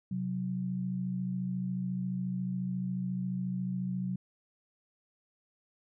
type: tone pair together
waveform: sine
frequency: 130.81 / 184.99 Hz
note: C3 / F#3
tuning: 0 / 0 cents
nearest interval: tritone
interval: 600 cents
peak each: -37 / -32 dBFS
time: 0.11-4.16 s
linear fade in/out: 5 ms
effects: none